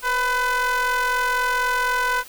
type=ring-modulated tone; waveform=square; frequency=254.4 Hz; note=C4; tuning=48 cents flat; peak=-17 dBFS; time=0.02-2.24 s; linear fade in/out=50 ms; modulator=1250 Hz; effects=white hiss -43 dBFS RMS until 2.28 s